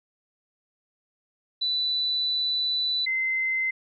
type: tone pair in turn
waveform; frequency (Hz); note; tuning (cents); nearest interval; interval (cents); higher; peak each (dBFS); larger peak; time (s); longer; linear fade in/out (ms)
sine; 3978 / 2067; B7 / C7; +12 / -22; major seventh; 1134; first; -23; neither; 1.61-3.06 / 3.06-3.71; first; 10
effects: none